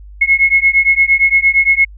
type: beating tone pair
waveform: sine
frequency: 2171 / 2179.7 Hz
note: C#7 / C#7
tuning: -37 / -30 cents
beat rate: 8.7 Hz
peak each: -11 dBFS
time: 0.21-1.85 s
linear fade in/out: 10 ms
effects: added 50 Hz sine -32 dBFS peak until 1.97 s